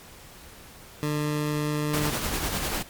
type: tone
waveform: 20% pulse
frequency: 149.6 Hz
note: D3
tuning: 32 cents sharp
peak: -20 dBFS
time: 1.03-2.1 s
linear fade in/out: 0 ms
type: noise with tremolo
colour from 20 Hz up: pink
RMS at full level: -27 dBFS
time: 1.93-2.83 s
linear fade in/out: 10 ms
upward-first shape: sine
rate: 10 Hz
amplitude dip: 40%
effects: pink hiss -47 dBFS RMS until 2.89 s + MP3 96 kbps